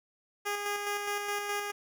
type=tone with tremolo; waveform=10% pulse; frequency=409.5 Hz; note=G#4; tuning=24 cents flat; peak=-22 dBFS; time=0.45-1.72 s; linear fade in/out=20 ms; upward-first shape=square; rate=4.8 Hz; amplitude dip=35%; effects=none